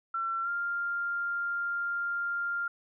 sine tone with pitch glide, 1350 to 1396.8 Hz, E6 to F6, +41 to 0 cents, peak -29 dBFS, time 0.14-2.68 s, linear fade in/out 5 ms, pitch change +59 cents, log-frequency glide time 0.42-0.49 s, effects none

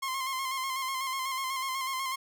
sawtooth tone with vibrato, 1058 Hz, C6, 19 cents sharp, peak -27 dBFS, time 0.02-2.16 s, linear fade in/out 10 ms, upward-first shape square, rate 8.1 Hz, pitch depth 35 cents each way, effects none

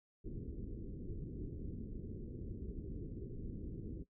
pink low-pass noise, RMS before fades -45 dBFS, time 0.24-4.04 s, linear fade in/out 20 ms, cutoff 420 Hz, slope 48 dB/octave, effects noise-tail reverb RT60 0.1 s tail -17 dB re dry

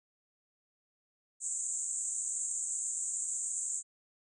pink band-pass noise, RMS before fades -36 dBFS, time 1.4-3.83 s, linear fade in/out 50 ms, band 6900 to 8400 Hz, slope 96 dB/octave, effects none

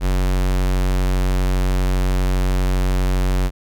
square tone, 46.25 Hz, F#1, in tune, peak -16 dBFS, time 0-3.51 s, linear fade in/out 50 ms, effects none

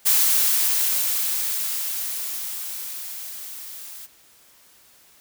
blue noise with level ramp, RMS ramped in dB -17 to -39 dBFS, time 0.05-4.07 s, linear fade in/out 20 ms, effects white hiss -54 dBFS RMS until 5.2 s

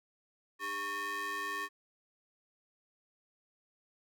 square ring-modulated tone, 352.3 Hz, F4, 15 cents sharp, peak -33 dBFS, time 0.59-1.69 s, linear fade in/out 50 ms, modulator 1460 Hz, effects none

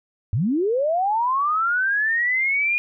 sine linear sweep, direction up, 87.31 to 2450 Hz, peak -18 dBFS, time 0.33-2.78 s, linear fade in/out 0 ms, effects none

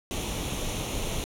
pink noise with comb filter, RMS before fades -31 dBFS, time 0.11-1.24 s, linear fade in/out 0 ms, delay 0.31 ms, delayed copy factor +0.6, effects low-pass 12000 Hz 12 dB/octave

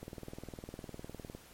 click train, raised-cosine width 2 ms, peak -30 dBFS, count 27, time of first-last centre 0.03-1.35 s, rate 19.7 Hz, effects pink hiss -57 dBFS RMS until 1.53 s + MP3 64 kbps

